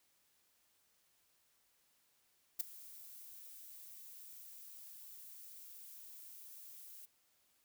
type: noise with ADSR envelope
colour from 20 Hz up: violet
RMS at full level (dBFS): -33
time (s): 2.59-7.06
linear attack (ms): 14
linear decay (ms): 9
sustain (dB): -21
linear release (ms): 13
effects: white hiss -75 dBFS RMS until 7.64 s